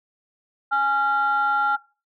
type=tone pair together; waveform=sine; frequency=830.6 / 1381.8 Hz; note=G#5 / F6; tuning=0 / -19 cents; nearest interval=major sixth; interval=881 cents; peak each=-21 / -18 dBFS; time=0.71-1.77 s; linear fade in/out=20 ms; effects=noise-tail reverb RT60 0.3 s tail -20 dB re dry + tanh soft clip ceiling -13 dBFS